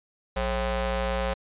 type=ring-modulated tone; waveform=sawtooth; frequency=241.5 Hz; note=B3; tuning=39 cents flat; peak=-18 dBFS; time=0.36-1.34 s; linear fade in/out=10 ms; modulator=299 Hz; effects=resampled to 8000 Hz